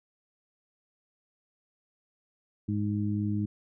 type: harmonic tone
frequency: 103.83 Hz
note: G#2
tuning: in tune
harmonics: 1 / 2 / 3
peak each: -30 / -30 / -34 dBFS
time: 2.68-3.46 s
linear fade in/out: 10 ms
effects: none

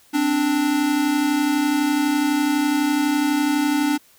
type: tone pair together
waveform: square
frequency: 261.7 / 293.7 Hz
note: C4 / D4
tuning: 0 / 0 cents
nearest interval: major second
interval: 200 cents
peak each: -25 / -19 dBFS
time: 0.13-3.98 s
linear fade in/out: 20 ms
effects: white hiss -54 dBFS RMS until 4.18 s

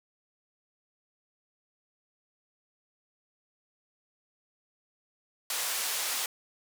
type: band-pass noise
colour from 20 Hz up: white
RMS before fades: -32 dBFS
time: 5.5-6.26 s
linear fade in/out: 2 ms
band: 600 to 12000 Hz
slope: 12 dB/octave
effects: none

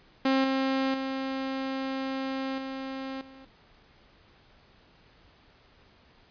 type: tone with level steps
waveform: sawtooth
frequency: 266.8 Hz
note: C4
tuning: 34 cents sharp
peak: -18 / -21 / -26 / -30 / -44 dBFS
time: 0.25-3.45 s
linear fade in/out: 5 ms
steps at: 0.44 / 0.94 / 2.58 / 3.21 s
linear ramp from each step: 2 ms
effects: pink hiss -59 dBFS RMS until 6.3 s + resampled to 11025 Hz

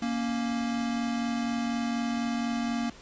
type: tone pair together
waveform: square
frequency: 233.7 / 277.8 Hz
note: A#3 / C#4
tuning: +5 / +4 cents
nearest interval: minor third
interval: 299 cents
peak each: -29 / -35 dBFS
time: 0.02-2.9 s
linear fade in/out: 5 ms
effects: pink hiss -50 dBFS RMS until 3.01 s + resampled to 16000 Hz

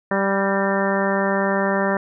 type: harmonic tone with a mistuned harmonic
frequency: 196 Hz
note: G3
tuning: in tune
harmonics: 1 / 2 / 3 / 4 / 5 / 6 / 7 / 8 / 9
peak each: -23 / -25 / -23 / -29 / -27 / -31 / -31 / -30 / -27 dBFS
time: 0.11-1.97 s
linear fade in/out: 2 ms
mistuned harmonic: 9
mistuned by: +41 cents
effects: none

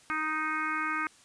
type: harmonic tone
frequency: 311.1 Hz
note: D#4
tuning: in tune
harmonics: 1 / 3 / 4 / 5 / 6 / 7 / 8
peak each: -39 / -41 / -32 / -34 / -42 / -36 / -43 dBFS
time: 0.1-1.07 s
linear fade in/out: 0 ms
effects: white hiss -58 dBFS RMS until 1.24 s + resampled to 22050 Hz

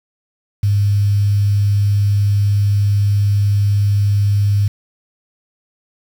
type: tone with quantisation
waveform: sine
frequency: 101.6 Hz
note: G#2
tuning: 38 cents flat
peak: -11 dBFS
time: 0.63-4.68 s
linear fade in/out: 5 ms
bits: 6
effects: none

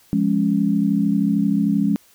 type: chord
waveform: sine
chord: Db major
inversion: first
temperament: equal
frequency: 174.61 / 207.7 / 277.2 Hz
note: F3 / Ab3 / Db4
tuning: 0 / 0 / 0 cents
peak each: -22 / -18 / -21 dBFS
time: 0.13-1.96 s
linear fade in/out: 0 ms
effects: white hiss -54 dBFS RMS until 2.14 s

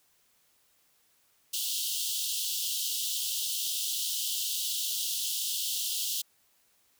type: high-pass noise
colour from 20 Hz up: pink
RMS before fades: -32 dBFS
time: 1.53-6.22 s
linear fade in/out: 10 ms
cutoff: 2900 Hz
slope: 96 dB/octave
effects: white hiss -68 dBFS RMS until 6.99 s

